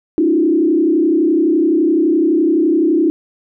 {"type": "tone with frequency modulation", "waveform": "sine", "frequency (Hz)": 323.5, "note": "E4", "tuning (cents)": -32, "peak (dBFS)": -10, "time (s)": [0.18, 3.1], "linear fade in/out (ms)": 0, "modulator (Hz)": 31.8, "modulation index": 1.2, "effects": []}